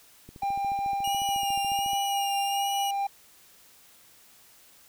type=click train; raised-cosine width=3 ms; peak=-32 dBFS; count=24; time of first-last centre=0.29-1.933 s; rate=14 Hz
type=tone with tremolo; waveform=triangle; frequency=796 Hz; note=G5; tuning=26 cents sharp; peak=-23 dBFS; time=0.42-3.07 s; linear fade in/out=5 ms; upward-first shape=triangle; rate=4.7 Hz; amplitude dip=25%
type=tone with vibrato; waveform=sawtooth; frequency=2861 Hz; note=F7; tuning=41 cents sharp; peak=-28 dBFS; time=1.04-2.91 s; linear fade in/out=5 ms; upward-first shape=sine; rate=1.3 Hz; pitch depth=39 cents each way
effects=white hiss -56 dBFS RMS until 4.88 s